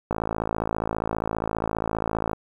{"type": "click train", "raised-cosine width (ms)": 1, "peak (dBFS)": -11, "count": 123, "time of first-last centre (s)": [0.11, 2.332], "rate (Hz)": 54.9, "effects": ["8-bit"]}